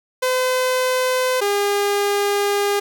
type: tone pair in turn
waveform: sawtooth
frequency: 510 / 405.7 Hz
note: C5 / G#4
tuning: -44 / -41 cents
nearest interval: major third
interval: 397 cents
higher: first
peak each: -13 dBFS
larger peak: neither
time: 0.22-1.41 / 1.41-2.8 s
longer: second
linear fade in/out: 10 ms
effects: none